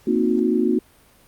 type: chord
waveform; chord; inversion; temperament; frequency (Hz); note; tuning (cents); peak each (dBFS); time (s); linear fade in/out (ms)
sine; C half-diminished seventh; third; equal with one note detuned; 233.1 / 261.6 / 311.1 / 364.1; Bb3 / C4 / Eb4 / Gb4; 0 / 0 / 0 / -28; -21 / -23 / -23 / -21; 0.07-0.79; 5
effects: pink hiss -54 dBFS RMS until 1.27 s + Opus 48 kbps